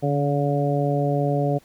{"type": "harmonic tone with a mistuned harmonic", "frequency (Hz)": 142.6, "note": "C#3", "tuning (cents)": 49, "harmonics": [1, 2, 3, 4, 5], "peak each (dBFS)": [-22, -27, -27, -26, -28], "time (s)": [0.02, 1.59], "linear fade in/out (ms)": 20, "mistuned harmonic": 1, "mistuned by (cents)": 30, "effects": ["pink hiss -56 dBFS RMS until 1.64 s"]}